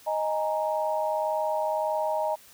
sine chord, D# suspended fourth, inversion none, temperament equal, 622.3 / 830.6 / 932.3 Hz, D#5 / G#5 / A#5, 0 / 0 / 0 cents, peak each -27 / -31 / -30 dBFS, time 0.06-2.36 s, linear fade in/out 20 ms, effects white hiss -53 dBFS RMS until 2.53 s

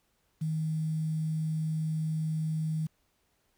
sine tone with quantisation, 157.5 Hz, D#3, 21 cents sharp, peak -28 dBFS, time 0.41-2.87 s, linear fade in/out 10 ms, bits 9, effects pink hiss -73 dBFS RMS until 3.57 s

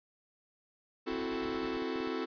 45% pulse chord, F# half-diminished seventh, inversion second, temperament equal, 261.6 / 329.6 / 370 / 440 Hz, C4 / E4 / F#4 / A4, 0 / 0 / 0 / 0 cents, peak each -39 dBFS, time 1.06-2.26 s, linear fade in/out 20 ms
pink noise with tremolo, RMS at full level -47 dBFS, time 1.09-1.77 s, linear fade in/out 20 ms, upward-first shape triangle, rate 9.3 Hz, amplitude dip 65%
clicks, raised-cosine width 2 ms, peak -37 dBFS, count 8, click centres 1.453 / 1.495 / 1.634 / 1.767 / 1.822 / 1.959 / 2.005 / 2.073 s
effects resampled to 11025 Hz

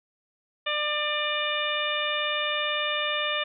harmonic tone with a mistuned harmonic, 597 Hz, D5, 28 cents sharp, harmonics 1 / 2 / 3 / 4 / 5 / 6, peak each -32 / -32 / -32 / -32 / -32 / -32 dBFS, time 0.66-3.44 s, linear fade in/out 10 ms, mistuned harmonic 5, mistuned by -38 cents, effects none

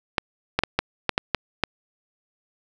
clicks, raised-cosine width 0.3 ms, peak -3 dBFS, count 8, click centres 0.182 / 0.59 / 0.636 / 0.79 / 1.093 / 1.179 / 1.347 / 1.637 s, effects none

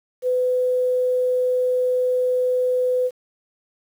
sine tone, 503 Hz, B4, 32 cents sharp, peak -17 dBFS, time 0.22-3.11 s, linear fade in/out 50 ms, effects 8-bit

